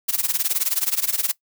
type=noise with tremolo; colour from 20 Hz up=blue; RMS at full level=-19 dBFS; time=0.08-1.32 s; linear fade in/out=10 ms; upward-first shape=sine; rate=19 Hz; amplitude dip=90%; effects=noise-tail reverb RT60 0.1 s tail -20 dB re dry